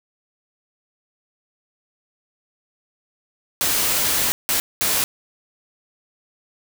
white noise bursts at uneven times, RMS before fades -20 dBFS, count 3, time 3.61-4.32 / 4.49-4.6 / 4.81-5.04 s, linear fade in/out 0 ms, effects none

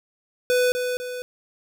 square tone with echo, 497.7 Hz, B4, 13 cents sharp, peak -18 dBFS, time 0.5-0.72 s, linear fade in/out 0 ms, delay 250 ms, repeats 2, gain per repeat -6 dB, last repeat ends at 1.22 s, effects none

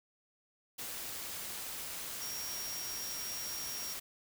sine tone in noise, 5610 Hz, F8, 7 cents sharp, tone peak -41 dBFS, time 2.21-3.94 s, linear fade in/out 10 ms, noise white, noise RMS -42 dBFS, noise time 0.78-4 s, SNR -2 dB, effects none

